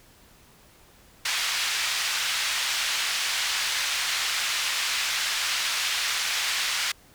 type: band-pass noise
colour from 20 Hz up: white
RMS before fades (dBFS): -27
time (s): 1.25-6.92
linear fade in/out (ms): 5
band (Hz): 1400 to 4500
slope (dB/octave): 12
effects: pink hiss -55 dBFS RMS until 7.14 s